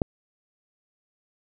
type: click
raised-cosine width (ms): 2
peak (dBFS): -9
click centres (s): 0.018
effects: none